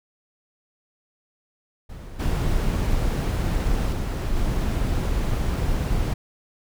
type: noise with level steps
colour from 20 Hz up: brown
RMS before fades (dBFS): -37 / -22 / -25 / -23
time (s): 1.89-6.14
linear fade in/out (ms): 10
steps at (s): 2.19 / 3.92 / 4.35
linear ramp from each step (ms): 10
effects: none